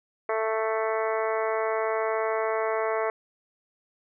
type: harmonic tone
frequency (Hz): 220.8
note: A3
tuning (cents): +6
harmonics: 2 / 3 / 4 / 5 / 6 / 7 / 8 / 9 / 10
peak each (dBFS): -28 / -29 / -34 / -33 / -36 / -41 / -41 / -38 / -42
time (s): 0.29-3.1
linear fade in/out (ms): 2
effects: none